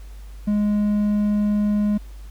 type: tone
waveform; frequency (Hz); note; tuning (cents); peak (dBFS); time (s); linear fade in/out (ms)
triangle; 207.9; G#3; +2; -15; 0.47-1.98; 10
effects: added 50 Hz sine -35 dBFS peak until 2.3 s + pink hiss -53 dBFS RMS until 2.3 s